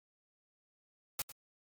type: noise with echo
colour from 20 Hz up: white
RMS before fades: -35 dBFS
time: 1.19-1.22 s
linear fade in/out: 2 ms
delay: 100 ms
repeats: 1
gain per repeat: -14 dB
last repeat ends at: 1.32 s
effects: MP3 96 kbps